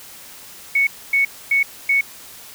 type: tone bursts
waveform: sine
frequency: 2217 Hz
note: C#7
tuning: in tune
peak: -13 dBFS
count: 4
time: 0.75-2.01 s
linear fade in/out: 5 ms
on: 120 ms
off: 260 ms
effects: white hiss -40 dBFS RMS until 2.54 s